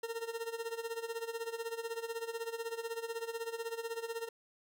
40% pulse tone with tremolo, 459.2 Hz, A#4, 26 cents flat, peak -34 dBFS, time 0.03-4.29 s, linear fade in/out 5 ms, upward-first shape sine, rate 16 Hz, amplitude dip 80%, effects none

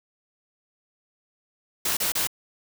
white noise bursts, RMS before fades -25 dBFS, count 3, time 1.85-2.272 s, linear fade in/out 5 ms, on 120 ms, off 31 ms, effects none

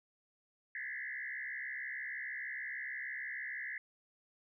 sine tone with frequency modulation, 1864.7 Hz, A#6, in tune, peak -39 dBFS, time 0.75-3.78 s, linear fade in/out 2 ms, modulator 66.4 Hz, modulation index 3.3, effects none

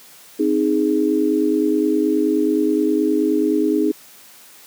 sine chord, Ab major, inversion first, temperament equal, 261.6 / 311.1 / 415.3 Hz, C4 / Eb4 / Ab4, 0 / 0 / 0 cents, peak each -21 / -17 / -20 dBFS, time 0.39-3.92 s, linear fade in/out 10 ms, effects white hiss -45 dBFS RMS until 4.66 s + high-pass 150 Hz 12 dB/octave

